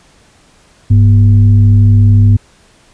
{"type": "tone with frequency modulation", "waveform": "sine", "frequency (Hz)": 101.4, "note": "G#2", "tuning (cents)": -41, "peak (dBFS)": -3, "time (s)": [0.9, 2.37], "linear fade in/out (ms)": 10, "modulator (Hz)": 139, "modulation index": 0.43, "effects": ["pink hiss -47 dBFS RMS until 2.93 s", "resampled to 22050 Hz"]}